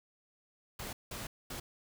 pink noise bursts at uneven times, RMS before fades -42 dBFS, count 3, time 0.79-0.93 / 1.11-1.27 / 1.5-1.6 s, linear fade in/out 5 ms, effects none

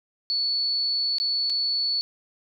sine tone with dropouts, 4435 Hz, C#8, in tune, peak -22 dBFS, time 0.3-2.01 s, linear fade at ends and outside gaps 0 ms, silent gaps 1.184-1.2 / 1.498-1.501 s, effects none

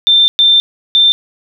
sine tone bursts at uneven times, 3575 Hz, A7, 27 cents sharp, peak -5 dBFS, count 3, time 0.07-0.28 / 0.39-0.6 / 0.95-1.12 s, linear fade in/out 0 ms, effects none

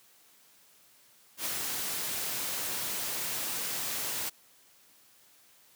white noise with ADSR envelope, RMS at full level -32 dBFS, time 1.37-4.3 s, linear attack 86 ms, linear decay 27 ms, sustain -2 dB, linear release 15 ms, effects white hiss -61 dBFS RMS until 5.75 s + high-pass 100 Hz 12 dB/octave

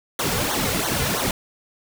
pink noise with flanger, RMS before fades -23 dBFS, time 0.19-1.31 s, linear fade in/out 2 ms, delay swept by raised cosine 0.39 to 3.19 ms, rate 3 Hz, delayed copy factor -0.9, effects none

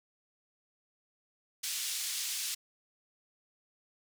white band-pass noise, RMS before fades -36 dBFS, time 1.63-2.55 s, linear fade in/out 10 ms, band 2900 to 8800 Hz, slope 12 dB/octave, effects none

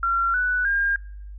sine tone with pitch steps, 1370 / 1485.4 / 1610.5 Hz, F6 / F#6 / G6, -34 / +6 / +46 cents, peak -19 dBFS, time 0.03-0.96 s, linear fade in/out 2 ms, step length 310 ms, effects noise-tail reverb RT60 0.7 s tail -24 dB re dry + added 50 Hz sine -35 dBFS peak until 1.38 s

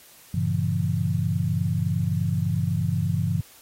sine chord, G diminished seventh, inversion none, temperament just, 98 / 117.6 / 141.12 / 169.34 Hz, G2 / Bb2 / Db3 / Fb3, 0 / +16 / +31 / +47 cents, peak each -26 / -29 / -27 / -26 dBFS, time 0.34-3.41 s, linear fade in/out 5 ms, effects white hiss -51 dBFS RMS until 3.61 s + AAC 48 kbps

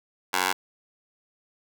15% pulse tone with high-pass filter, 92.5 Hz, F#2, in tune, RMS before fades -25 dBFS, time 0.33-0.53 s, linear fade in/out 10 ms, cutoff 930 Hz, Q 0.97, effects none

